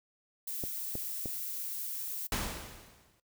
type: noise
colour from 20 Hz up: violet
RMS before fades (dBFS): -38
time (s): 0.47-2.27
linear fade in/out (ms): 5
type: clicks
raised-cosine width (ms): 2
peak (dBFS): -24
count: 3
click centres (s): 0.638 / 0.954 / 1.258
type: noise with exponential decay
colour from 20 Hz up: pink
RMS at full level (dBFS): -31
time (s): 2.32-3.2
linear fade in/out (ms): 2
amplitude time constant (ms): 190
effects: noise-tail reverb RT60 0.1 s tail -17 dB re dry